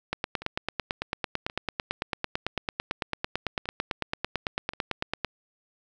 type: two click trains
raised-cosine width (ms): 0.3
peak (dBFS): -11 / -23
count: 47 / 5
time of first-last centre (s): 0.13-5.247 / 0.42-4.735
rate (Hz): 8.99 / 0.927
effects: none